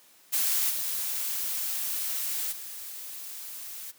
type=noise with level steps; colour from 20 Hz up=blue; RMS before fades=-26 / -31 / -40 dBFS; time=0.32-3.92 s; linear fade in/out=20 ms; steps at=0.69 / 2.51 s; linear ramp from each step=20 ms; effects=white hiss -58 dBFS RMS until 3.98 s + high-pass 150 Hz 12 dB/octave